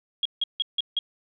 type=tone bursts; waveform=sine; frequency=3282 Hz; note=G#7; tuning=21 cents flat; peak=-21 dBFS; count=5; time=0.23-0.99 s; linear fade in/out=2 ms; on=24 ms; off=160 ms; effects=none